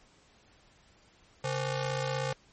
sawtooth ring-modulated tone, 329.6 Hz, E4, in tune, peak -23 dBFS, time 1.44-2.33 s, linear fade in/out 5 ms, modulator 193 Hz, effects pink hiss -62 dBFS RMS until 2.52 s + MP3 32 kbps

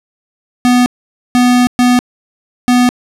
square tone bursts at uneven times, 246.9 Hz, B3, in tune, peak -7 dBFS, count 4, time 0.65-0.86 / 1.35-1.67 / 1.79-1.99 / 2.68-2.89 s, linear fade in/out 0 ms, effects low-pass 11000 Hz 12 dB/octave

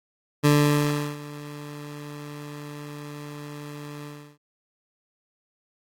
20% pulse tone with ADSR envelope, 146.83 Hz, D3, in tune, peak -10 dBFS, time 0.43-4.38 s, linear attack 24 ms, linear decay 710 ms, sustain -21 dB, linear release 340 ms, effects AAC 48 kbps

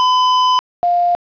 square / sine tone pair in turn, 1009 / 701.9 Hz, B5 / F5, +37 / +9 cents, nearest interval tritone, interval 628 cents, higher first, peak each -11 dBFS, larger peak neither, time 0-0.59 / 0.83-1.15 s, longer first, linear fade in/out 0 ms, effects resampled to 11025 Hz + 7-bit

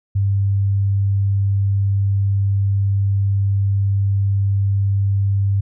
sine tone, 99 Hz, G2, 18 cents sharp, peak -14 dBFS, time 0.15-5.61 s, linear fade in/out 10 ms, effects none

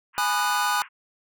pink band-pass noise, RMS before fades -41 dBFS, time 0.13-0.89 s, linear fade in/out 50 ms, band 960 to 2900 Hz, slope 96 dB/octave
square chord, G# minor seventh, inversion none, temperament equal with one note detuned, 830.6 / 987.8 / 1224.5 / 1480 Hz, G#5 / B5 / D#6 / F#6, 0 / 0 / -28 / 0 cents, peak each -28 dBFS, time 0.18-0.82 s, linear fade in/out 0 ms
effects none

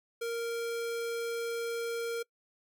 square tone, 465.1 Hz, A#4, 4 cents flat, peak -33 dBFS, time 0.21-2.23 s, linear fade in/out 10 ms, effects noise-tail reverb RT60 0.1 s tail -25 dB re dry

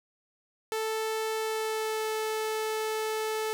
sawtooth tone with pitch glide, 440 to 436.2 Hz, A4 to A4, 0 to -15 cents, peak -25 dBFS, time 0.72-3.53 s, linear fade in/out 0 ms, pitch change -15 cents, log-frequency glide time 1.36-2.08 s, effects none

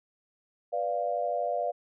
sine chord, B diminished, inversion none, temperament equal, 493.9 / 587.3 / 698.5 Hz, B4 / D5 / F5, 0 / 0 / 0 cents, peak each -34 / -31 / -30 dBFS, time 0.72-1.72 s, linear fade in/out 20 ms, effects none

